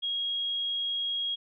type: tone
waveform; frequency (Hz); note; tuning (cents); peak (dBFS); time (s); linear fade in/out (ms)
sine; 3285; G#7; -20; -28; 0.02-1.36; 20
effects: none